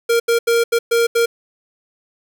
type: tone bursts at uneven times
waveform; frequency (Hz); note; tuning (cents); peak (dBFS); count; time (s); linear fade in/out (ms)
square; 466.2; A#4; 0; -13; 6; 0.09-0.2 / 0.28-0.39 / 0.47-0.64 / 0.72-0.79 / 0.91-1.07 / 1.15-1.26; 10
effects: 7-bit